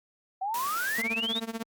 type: exponential sweep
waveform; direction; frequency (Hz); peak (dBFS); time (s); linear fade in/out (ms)
sine; up; 742 to 3886; -28; 0.41-1.4; 10
type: high-pass noise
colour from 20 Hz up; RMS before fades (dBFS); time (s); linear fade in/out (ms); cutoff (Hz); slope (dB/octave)
white; -37; 0.54-1.02; 2; 160; 12
type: tone with tremolo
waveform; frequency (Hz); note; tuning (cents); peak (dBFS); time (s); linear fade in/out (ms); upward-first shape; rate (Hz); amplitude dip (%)
sawtooth; 226.4; A3; +50; -26; 0.98-1.63; 5; sine; 16; 90
effects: Opus 48 kbps